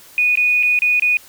sine tone with dropouts, 2475 Hz, D#7, 10 cents flat, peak -12 dBFS, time 0.18-1.17 s, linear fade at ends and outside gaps 1 ms, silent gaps 0.355-0.373 / 0.628-0.632 / 0.79-0.82 / 0.997-1.022 s, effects white hiss -44 dBFS RMS until 1.28 s

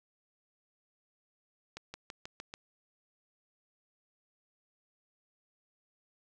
accelerating click train, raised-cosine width 0.2 ms, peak -25 dBFS, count 6, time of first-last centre 1.77-2.539 s, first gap 170 ms, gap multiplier 0.95, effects none

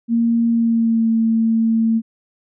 sine tone with pitch glide, 232 to 225.5 Hz, A#3 to A3, -8 to +43 cents, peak -13 dBFS, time 0.08-2.02 s, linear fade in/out 50 ms, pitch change -49 cents, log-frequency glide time 0.49-1.1 s, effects none

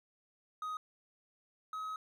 triangle tone pair in turn, 1253 / 1273.4 Hz, D#6 / D#6, +12 / +40 cents, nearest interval unison, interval 28 cents, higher second, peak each -35 / -36 dBFS, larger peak first, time 0.62-0.77 / 1.73-1.96 s, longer second, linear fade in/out 2 ms, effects none

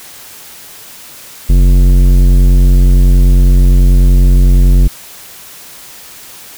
sine tone with tanh clipping, 45.32 Hz, F#1, 35 cents flat, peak -5 dBFS, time 1.49-4.88 s, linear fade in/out 10 ms, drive 14 dB, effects white hiss -33 dBFS RMS until 6.57 s

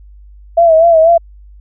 sine tone with vibrato, 659.3 Hz, E5, in tune, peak -4 dBFS, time 0.57-1.18 s, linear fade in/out 10 ms, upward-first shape sine, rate 4.1 Hz, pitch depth 66 cents each way, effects added 50 Hz sine -35 dBFS peak until 1.6 s

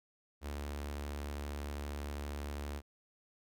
sawtooth tone with notch filter, 72.5 Hz, D2, 22 cents flat, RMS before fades -41 dBFS, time 0.41-2.82 s, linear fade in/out 50 ms, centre 150 Hz, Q 1.7, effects none

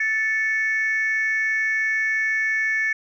sine tone pair together, 1757.1 / 2217 Hz, A6 / C#7, -3 / 0 cents, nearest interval major third, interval 403 cents, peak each -20 / -23 dBFS, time 0-2.93 s, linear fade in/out 5 ms, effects tanh soft clip ceiling -14 dBFS

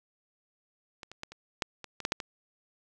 clicks, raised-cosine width 0.2 ms, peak -25 / -28 / -20 / -29 / -11 / -24 / -23 / -10 / -9 / -19 dBFS, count 10, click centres 1.032 / 1.116 / 1.234 / 1.32 / 1.622 / 1.843 / 2.003 / 2.051 / 2.121 / 2.202 s, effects none

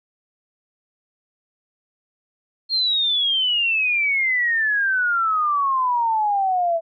sine exponential sweep, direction down, 4266 to 653 Hz, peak -17 dBFS, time 2.69-6.81 s, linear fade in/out 50 ms, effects none

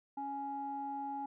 square tone with low-pass filter, 278.4 Hz, C#4, 8 cents sharp, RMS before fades -40 dBFS, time 0.17-1.26 s, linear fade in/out 5 ms, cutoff 840 Hz, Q 6.8, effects none

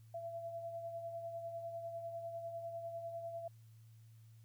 sine tone with tremolo, 673 Hz, E5, 36 cents sharp, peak -40 dBFS, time 0.14-3.48 s, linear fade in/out 5 ms, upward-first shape sine, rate 10 Hz, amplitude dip 45%, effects added 112 Hz sine -57 dBFS peak until 4.44 s + white hiss -75 dBFS RMS until 4.44 s

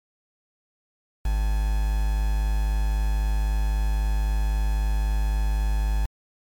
triangle tone with quantisation, 51.9 Hz, G#1, in tune, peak -18 dBFS, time 1.25-6.06 s, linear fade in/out 5 ms, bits 6, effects MP3 96 kbps

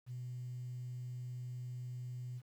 sine tone, 124.2 Hz, B2, 10 cents sharp, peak -40 dBFS, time 0.06-2.42 s, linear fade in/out 50 ms, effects tanh soft clip ceiling -37 dBFS + 11-bit

